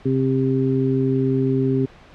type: harmonic tone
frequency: 132.3 Hz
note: C3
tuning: 20 cents sharp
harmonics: 1 / 2 / 3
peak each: -21 / -20 / -22 dBFS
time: 0.05-1.86 s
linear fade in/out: 10 ms
effects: pink hiss -46 dBFS RMS until 2.14 s + low-pass 3000 Hz 12 dB/octave